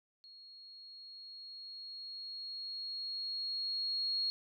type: tone with level ramp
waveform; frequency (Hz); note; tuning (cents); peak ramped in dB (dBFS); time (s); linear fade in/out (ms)
sine; 4298; C8; +46; -53 to -31; 0.24-4.3; 0
effects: none